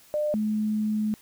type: tone pair in turn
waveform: sine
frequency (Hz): 600 / 213.9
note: D5 / A3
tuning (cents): +37 / -49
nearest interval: octave + tritone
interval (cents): 1786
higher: first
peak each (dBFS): -23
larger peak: neither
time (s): 0.14-0.34 / 0.34-1.14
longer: second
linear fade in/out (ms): 0
effects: white hiss -55 dBFS RMS until 1.21 s